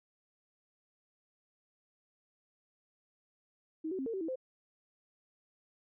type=tone with pitch steps; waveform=sine; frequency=317.1 / 376.7 / 266.5 / 455.9 / 382.8 / 325.1 / 518 Hz; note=D#4 / F#4 / C4 / A#4 / G4 / E4 / C5; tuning=+33 / +31 / +32 / -39 / -41 / -24 / -17 cents; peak=-34 dBFS; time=3.84-4.358 s; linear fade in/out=10 ms; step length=74 ms; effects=none